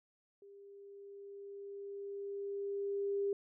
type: tone with level ramp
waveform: sine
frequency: 400 Hz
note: G4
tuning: 35 cents sharp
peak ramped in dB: -54 to -31 dBFS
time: 0.42-3.33 s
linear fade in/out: 2 ms
effects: none